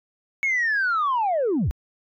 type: linear sweep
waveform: sine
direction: down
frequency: 2217 to 41 Hz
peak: -18 dBFS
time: 0.43-1.71 s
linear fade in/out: 0 ms
effects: tanh soft clip ceiling -17 dBFS